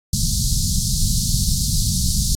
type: band-stop noise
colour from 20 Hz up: pink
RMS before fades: -18 dBFS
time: 0.13-2.35 s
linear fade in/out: 2 ms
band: 200 to 4200 Hz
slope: 48 dB/octave
effects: low-pass 10000 Hz 12 dB/octave + AAC 64 kbps